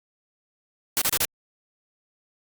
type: noise bursts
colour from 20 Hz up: white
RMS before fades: -22 dBFS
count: 4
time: 0.97-1.25 s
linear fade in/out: 0 ms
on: 46 ms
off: 32 ms
effects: Opus 48 kbps